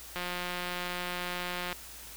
click train, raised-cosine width 0.3 ms, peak -19 dBFS, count 280, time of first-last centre 0.16-1.727 s, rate 178 Hz, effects added 58 Hz sine -54 dBFS peak until 2.16 s + white hiss -47 dBFS RMS until 2.16 s

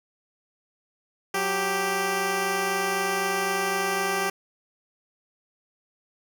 10% pulse tone pair together, 184.04 / 392 Hz, F#3 / G4, -9 / 0 cents, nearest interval octave + minor second, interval 1309 cents, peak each -24 / -16 dBFS, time 1.34-4.3 s, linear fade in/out 5 ms, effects none

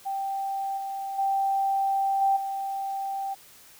sine tone with level steps, 783 Hz, G5, 2 cents flat, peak -27 / -30 / -22 / -19 / -28 dBFS, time 0.05-3.35 s, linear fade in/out 20 ms, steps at 0.77 / 1.18 / 2.21 / 2.36 s, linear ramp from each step 10 ms, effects white hiss -52 dBFS RMS until 3.79 s

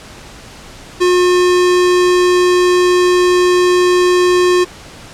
square tone, 359.4 Hz, F4, 50 cents sharp, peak -9 dBFS, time 1-4.65 s, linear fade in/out 20 ms, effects pink hiss -35 dBFS RMS until 5.13 s + low-pass 8000 Hz 12 dB/octave

